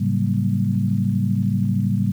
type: tone cluster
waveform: sine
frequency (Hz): 108.1 / 136.4 / 181.3 / 194.2 / 233.7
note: A2 / C#3 / F#3 / G3 / A#3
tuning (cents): -30 / -28 / -35 / -16 / +5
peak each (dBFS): -22 / -24 / -29 / -21 / -28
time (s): 0-2.12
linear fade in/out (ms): 10
effects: 8-bit